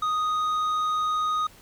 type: tone with tanh clipping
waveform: sine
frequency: 1244.5 Hz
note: D#6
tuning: in tune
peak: -24 dBFS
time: 0.02-1.47 s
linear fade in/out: 5 ms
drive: 7 dB
effects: pink hiss -52 dBFS RMS until 1.61 s